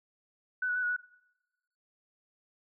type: tone with pitch steps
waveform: sine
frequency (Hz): 1499 / 1468 / 1497 / 1456 / 1475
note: F#6 / F#6 / F#6 / F#6 / F#6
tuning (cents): +22 / -14 / +20 / -28 / -6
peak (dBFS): -28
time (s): 0.62-0.965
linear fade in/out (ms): 5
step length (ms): 69
effects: noise-tail reverb RT60 1.0 s tail -23 dB re dry